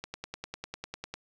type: click train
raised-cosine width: 0.2 ms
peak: -20 dBFS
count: 12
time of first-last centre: 0.04-1.14 s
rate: 10 Hz
effects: none